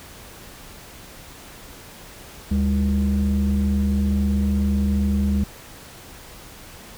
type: tone pair together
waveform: sine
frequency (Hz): 74.6 / 201.5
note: D2 / G3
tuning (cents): +28 / +48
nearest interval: octave + perfect fourth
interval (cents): 1720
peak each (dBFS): -18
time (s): 2.51-5.44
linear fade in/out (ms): 5
effects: tanh soft clip ceiling -14 dBFS + pink hiss -42 dBFS RMS until 6.97 s